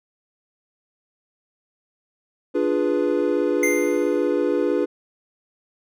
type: chord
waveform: triangle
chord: D diminished seventh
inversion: none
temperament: equal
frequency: 293.7 / 349.2 / 415.3 / 493.9 Hz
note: D4 / F4 / Ab4 / Cb5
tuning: 0 / 0 / 0 / 0 cents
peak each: -22 dBFS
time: 2.54-4.86 s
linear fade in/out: 20 ms
type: tone with exponential decay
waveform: square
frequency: 2093 Hz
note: C7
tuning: in tune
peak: -19 dBFS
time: 3.63-4.32 s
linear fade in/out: 2 ms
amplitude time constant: 150 ms
effects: none